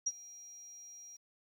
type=tone with ADSR envelope; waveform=sine; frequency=5720 Hz; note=F8; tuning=41 cents sharp; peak=-28 dBFS; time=0.06-1.17 s; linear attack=10 ms; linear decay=42 ms; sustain=-21 dB; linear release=12 ms; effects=11-bit